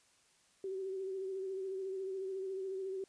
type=tone with vibrato; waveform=sine; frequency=382.4 Hz; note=G4; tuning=43 cents flat; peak=-37 dBFS; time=0.64-3.04 s; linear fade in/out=2 ms; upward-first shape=sine; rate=14 Hz; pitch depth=35 cents each way; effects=white hiss -69 dBFS RMS until 3.08 s + resampled to 22050 Hz